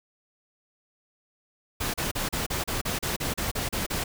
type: noise bursts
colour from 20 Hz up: pink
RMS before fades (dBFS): -29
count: 13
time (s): 1.8-4.04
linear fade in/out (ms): 10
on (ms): 140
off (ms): 35
effects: none